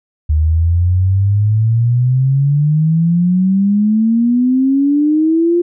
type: exponential sweep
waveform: sine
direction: up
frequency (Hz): 75.2 to 351.7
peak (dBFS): -9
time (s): 0.29-5.62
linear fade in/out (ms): 10
effects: none